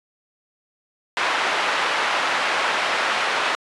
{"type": "band-pass noise", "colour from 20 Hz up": "pink", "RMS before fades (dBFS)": -22, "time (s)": [1.17, 3.55], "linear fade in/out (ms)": 0, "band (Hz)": [830, 2700], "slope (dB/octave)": 12, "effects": ["resampled to 24000 Hz"]}